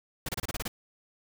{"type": "noise bursts", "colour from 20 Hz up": "pink", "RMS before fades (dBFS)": -33, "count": 8, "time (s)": [0.26, 0.68], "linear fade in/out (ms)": 5, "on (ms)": 28, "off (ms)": 28, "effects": []}